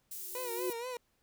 pink high-pass noise, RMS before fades -43 dBFS, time 0.11-0.73 s, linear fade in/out 5 ms, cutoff 11000 Hz, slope 12 dB/octave
sine tone with exponential growth, 364.1 Hz, F#4, 28 cents flat, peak -30 dBFS, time 0.14-0.7 s, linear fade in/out 1 ms, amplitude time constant 120 ms
30% pulse tone with vibrato, 484.8 Hz, B4, 32 cents flat, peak -35 dBFS, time 0.35-0.97 s, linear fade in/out 2 ms, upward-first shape sine, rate 4.2 Hz, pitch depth 90 cents each way
effects pink hiss -75 dBFS RMS until 1.22 s

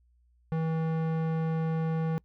square tone with low-pass filter, 161.3 Hz, E3, 37 cents flat, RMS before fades -29 dBFS, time 0.52-2.18 s, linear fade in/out 0 ms, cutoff 1400 Hz, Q 0.57, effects noise-tail reverb RT60 0.1 s tail -26 dB re dry + added 60 Hz sine -62 dBFS peak until 2.24 s

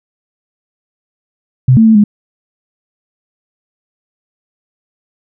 sine tone with pitch steps, 128.5 / 223.5 / 221.5 / 207.7 Hz, C3 / A3 / A3 / G#3, -31 / +27 / +12 / 0 cents, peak -3 dBFS, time 1.68-2.04 s, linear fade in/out 5 ms, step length 90 ms, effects none

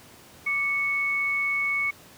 sine tone pair together, 1171 / 2211 Hz, D6 / C#7, -5 / -5 cents, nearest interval major seventh, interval 1100 cents, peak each -35 / -23 dBFS, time 0.46-1.91 s, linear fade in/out 10 ms, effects pink hiss -50 dBFS RMS until 2.17 s + high-pass 80 Hz 12 dB/octave

